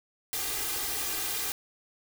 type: noise with comb filter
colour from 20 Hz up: white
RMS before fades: -32 dBFS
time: 0.33-1.52 s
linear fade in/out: 0 ms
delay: 2.5 ms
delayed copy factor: +0.8
effects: none